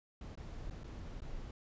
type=noise with dropouts; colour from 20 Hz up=brown; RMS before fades=-45 dBFS; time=0.21-1.51 s; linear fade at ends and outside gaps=2 ms; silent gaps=0.354-0.374 / 0.7-0.707 / 0.835-0.842 / 1.205-1.219 s; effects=resampled to 16000 Hz